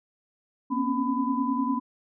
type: tone cluster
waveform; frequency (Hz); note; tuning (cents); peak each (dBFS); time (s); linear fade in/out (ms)
sine; 238.5 / 266.4 / 276.3 / 1001; A#3 / C4 / C#4 / B5; +40 / +31 / -6 / +23; -29; 0.7-1.8; 20
effects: none